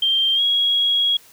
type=tone with pitch glide; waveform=sine; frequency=3165 to 3311 Hz; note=G7 to G#7; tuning=+16 to -6 cents; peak=-15 dBFS; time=0.02-1.17 s; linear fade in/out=5 ms; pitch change=+78 cents; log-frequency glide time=0.35-0.41 s; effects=white hiss -49 dBFS RMS until 1.32 s